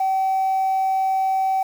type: tone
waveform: sine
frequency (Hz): 766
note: G5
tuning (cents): -40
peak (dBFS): -16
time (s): 0-1.63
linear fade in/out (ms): 5
effects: tanh soft clip ceiling -14 dBFS + 7-bit